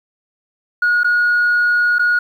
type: tone with dropouts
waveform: sine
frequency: 1446 Hz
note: F#6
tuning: 40 cents flat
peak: -10 dBFS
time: 0.82-2.19 s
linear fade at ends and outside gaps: 5 ms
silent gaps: 1.034-1.044 / 1.985-1.993 s
effects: tanh soft clip ceiling -9 dBFS + 8-bit